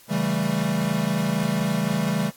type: chord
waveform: square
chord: A dominant seventh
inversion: first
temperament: equal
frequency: 138.59 / 164.81 / 196 / 220 Hz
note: C#3 / E3 / G3 / A3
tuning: 0 / 0 / 0 / 0 cents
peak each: -31 / -27 / -26 / -28 dBFS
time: 0.08-2.32 s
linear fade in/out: 50 ms
effects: white hiss -51 dBFS RMS until 2.36 s + AAC 64 kbps